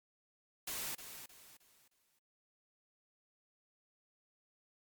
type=noise with echo; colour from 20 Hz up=white; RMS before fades=-41 dBFS; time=0.67-0.95 s; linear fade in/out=5 ms; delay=310 ms; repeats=4; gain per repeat=-9 dB; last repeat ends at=2.19 s; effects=noise-tail reverb RT60 0.2 s tail -24 dB re dry + Opus 48 kbps